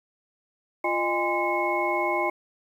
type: tone cluster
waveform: sine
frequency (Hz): 348.9 / 613 / 816 / 1033 / 2183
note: F4 / D#5 / G#5 / C6 / C#7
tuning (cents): -2 / -26 / -31 / -22 / -27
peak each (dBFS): -29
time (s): 0.84-2.3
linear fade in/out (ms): 5
effects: 9-bit